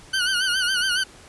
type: tone with vibrato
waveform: 20% pulse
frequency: 1491 Hz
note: F#6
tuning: 13 cents sharp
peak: -15 dBFS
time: 0.13-1.04 s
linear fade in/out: 10 ms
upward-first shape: sine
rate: 7.2 Hz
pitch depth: 84 cents each way
effects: pink hiss -47 dBFS RMS until 1.28 s + resampled to 24000 Hz